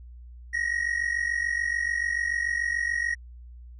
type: tone pair together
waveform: triangle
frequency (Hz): 1864.7 / 1911.6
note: A#6 / A#6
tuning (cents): 0 / +43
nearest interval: unison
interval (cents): 43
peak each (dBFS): -26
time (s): 0.53-3.15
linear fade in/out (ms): 10
effects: added 60 Hz sine -42 dBFS peak until 3.79 s + resampled to 24000 Hz